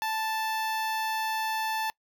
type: tone with notch filter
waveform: sawtooth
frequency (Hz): 880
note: A5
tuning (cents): 0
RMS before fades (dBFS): -30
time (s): 0.02-1.9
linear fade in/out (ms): 0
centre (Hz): 7900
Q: 1.8
effects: noise-tail reverb RT60 0.1 s tail -24 dB re dry